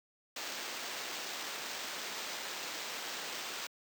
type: noise with sample-and-hold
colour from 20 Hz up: blue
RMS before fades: -41 dBFS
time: 0.36-3.67 s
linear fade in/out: 5 ms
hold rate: 11025 Hz
effects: high-pass 300 Hz 12 dB/octave